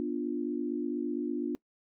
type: chord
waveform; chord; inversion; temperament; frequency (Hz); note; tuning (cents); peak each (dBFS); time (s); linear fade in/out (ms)
sine; B diminished; none; equal with one note detuned; 245.1 / 293.7 / 349.2; B3 / D4 / F4; -13 / 0 / 0; -35 / -33 / -35; 0-1.55; 0
effects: noise-tail reverb RT60 0.1 s tail -22 dB re dry